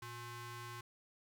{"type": "ring-modulated tone", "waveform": "sawtooth", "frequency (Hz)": 476.6, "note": "A#4", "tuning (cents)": 38, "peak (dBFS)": -39, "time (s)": [0.02, 0.81], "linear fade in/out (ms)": 5, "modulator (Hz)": 593, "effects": []}